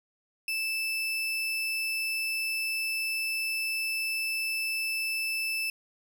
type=tone; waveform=35% pulse; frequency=2637 Hz; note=E7; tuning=in tune; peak=-27 dBFS; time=0.48-5.7 s; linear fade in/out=2 ms; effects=none